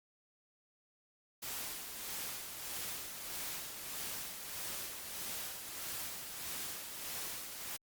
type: noise with tremolo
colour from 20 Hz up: white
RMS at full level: -41 dBFS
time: 1.42-7.77 s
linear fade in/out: 10 ms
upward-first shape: sine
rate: 1.6 Hz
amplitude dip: 45%
effects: Opus 48 kbps